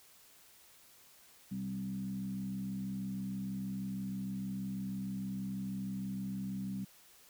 sine tone with frequency modulation, 193.8 Hz, G3, 20 cents flat, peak -36 dBFS, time 1.51-6.85 s, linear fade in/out 10 ms, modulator 66.3 Hz, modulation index 0.66, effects white hiss -61 dBFS RMS until 7.29 s

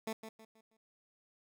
15% pulse tone with echo, 221.2 Hz, A3, 9 cents sharp, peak -30 dBFS, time 0.07-0.13 s, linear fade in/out 5 ms, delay 160 ms, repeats 4, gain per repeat -9 dB, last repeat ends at 0.77 s, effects none

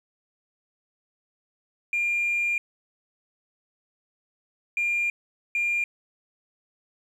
sine tone bursts at uneven times, 2400 Hz, D7, 37 cents sharp, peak -21 dBFS, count 3, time 1.93-2.58 / 4.77-5.1 / 5.55-5.84 s, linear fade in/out 2 ms, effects tanh soft clip ceiling -19 dBFS + 9-bit

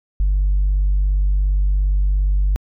sine tone, 48.63 Hz, G1, 13 cents flat, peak -12 dBFS, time 0.2-2.56 s, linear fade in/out 0 ms, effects tanh soft clip ceiling -11 dBFS

